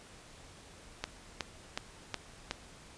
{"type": "click train", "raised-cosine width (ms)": 0.2, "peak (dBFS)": -16, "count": 5, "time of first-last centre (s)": [1.04, 2.511], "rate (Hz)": 2.72, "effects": ["pink hiss -54 dBFS RMS until 2.97 s", "resampled to 22050 Hz"]}